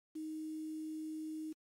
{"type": "tone with quantisation", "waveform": "sine", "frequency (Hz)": 312.6, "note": "D#4", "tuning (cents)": 8, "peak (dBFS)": -40, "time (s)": [0.15, 1.53], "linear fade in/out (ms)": 10, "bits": 10, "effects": ["AAC 48 kbps"]}